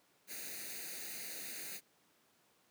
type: noise with comb filter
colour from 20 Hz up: white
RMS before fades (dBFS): -45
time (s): 0.27-1.81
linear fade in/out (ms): 50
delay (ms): 0.46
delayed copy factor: +0.8
effects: pink hiss -71 dBFS RMS until 2.7 s + high-pass 200 Hz 12 dB/octave